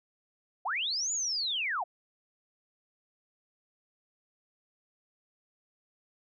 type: linear two-way sweep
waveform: sine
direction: up then down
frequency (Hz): 632 to 7040 to 632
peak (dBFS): -29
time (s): 0.65-1.84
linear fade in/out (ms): 10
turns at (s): 1.12
effects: none